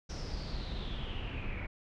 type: noise with low-pass filter sweep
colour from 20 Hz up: brown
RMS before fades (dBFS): -38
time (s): 0.09-1.67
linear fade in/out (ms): 10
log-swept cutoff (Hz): 5700 to 2200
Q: 7.5
effects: none